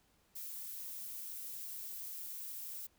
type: noise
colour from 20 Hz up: violet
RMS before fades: -45 dBFS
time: 0.35-2.87 s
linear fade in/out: 10 ms
effects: pink hiss -72 dBFS RMS until 2.98 s